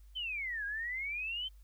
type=exponential two-way sweep; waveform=sine; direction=down then up; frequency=3136 to 1611 to 3136 Hz; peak=-35 dBFS; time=0.15-1.49 s; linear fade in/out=20 ms; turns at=0.65 s; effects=added 50 Hz sine -53 dBFS peak until 1.63 s + white hiss -73 dBFS RMS until 1.63 s